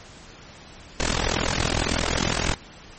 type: noise with amplitude modulation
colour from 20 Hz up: pink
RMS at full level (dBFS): -19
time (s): 1-2.54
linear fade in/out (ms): 0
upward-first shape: sine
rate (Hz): 41.7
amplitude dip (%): 100
effects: pink hiss -45 dBFS RMS until 2.98 s + MP3 32 kbps